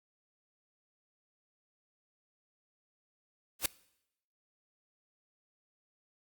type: noise with exponential growth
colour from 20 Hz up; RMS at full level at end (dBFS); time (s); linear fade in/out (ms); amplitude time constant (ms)
white; -23; 3.59-3.66; 5; 15
effects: noise-tail reverb RT60 0.8 s tail -22 dB re dry + Opus 48 kbps